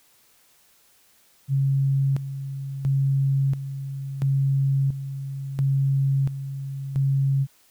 sine tone with tremolo, 136.8 Hz, C#3, 23 cents flat, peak -18 dBFS, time 1.48-7.47 s, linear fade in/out 50 ms, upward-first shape square, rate 0.73 Hz, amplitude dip 70%, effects white hiss -59 dBFS RMS until 7.7 s

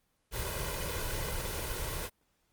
pink noise with comb filter, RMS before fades -35 dBFS, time 0.31-2.1 s, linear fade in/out 50 ms, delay 2 ms, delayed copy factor +0.65, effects pink hiss -75 dBFS RMS until 2.52 s + Opus 24 kbps

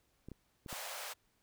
clicks, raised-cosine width 3 ms, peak -34 dBFS, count 4, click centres 0.286 / 0.317 / 0.662 / 0.728 s
pink high-pass noise, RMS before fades -44 dBFS, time 0.68-1.14 s, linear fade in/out 20 ms, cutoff 540 Hz, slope 48 dB/octave
effects pink hiss -75 dBFS RMS until 1.42 s

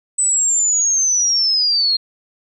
sine linear sweep, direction down, 8070 to 4190 Hz, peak -13 dBFS, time 0.18-1.97 s, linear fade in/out 10 ms, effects none

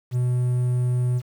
triangle tone, 124.1 Hz, B2, 9 cents sharp, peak -17 dBFS, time 0.11-1.22 s, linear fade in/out 50 ms, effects 8-bit

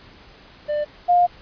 triangle / sine tone pair in turn, 595 / 707.6 Hz, D5 / F5, +22 / +23 cents, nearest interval minor third, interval 301 cents, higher second, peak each -18 / -12 dBFS, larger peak second, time 0.68-0.85 / 1.08-1.27 s, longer second, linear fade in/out 20 ms, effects pink hiss -47 dBFS RMS until 1.41 s + resampled to 11025 Hz

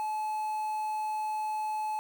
triangle tone with quantisation, 860 Hz, A5, 40 cents flat, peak -28 dBFS, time 0-1.99 s, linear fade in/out 0 ms, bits 8, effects none

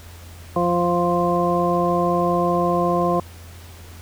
harmonic tone, 174.61 Hz, F3, in tune, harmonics 1 / 2 / 3 / 4 / 6, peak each -23 / -23 / -23 / -23 / -23 dBFS, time 0.56-3.2 s, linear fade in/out 2 ms, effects added 85 Hz sine -39 dBFS peak until 4.01 s + pink hiss -45 dBFS RMS until 4.01 s

